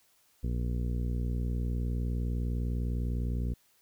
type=harmonic tone; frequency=59.9 Hz; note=A#1; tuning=48 cents sharp; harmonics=1 / 2 / 3 / 4 / 5 / 6 / 7 / 8; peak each=-30 / -35 / -40 / -41 / -50 / -51 / -50 / -52 dBFS; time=0.43-3.54 s; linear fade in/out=10 ms; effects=white hiss -67 dBFS RMS until 3.81 s